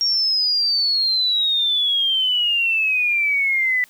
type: exponential sweep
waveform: sine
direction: down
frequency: 5588 to 1975.5 Hz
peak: -16 dBFS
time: 0.01-3.84 s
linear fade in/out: 0 ms
effects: white hiss -52 dBFS RMS until 3.89 s